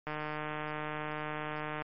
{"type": "click train", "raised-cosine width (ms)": 0.5, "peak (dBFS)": -22, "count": 267, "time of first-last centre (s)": [0.07, 1.82], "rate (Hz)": 152, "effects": ["MP3 32 kbps"]}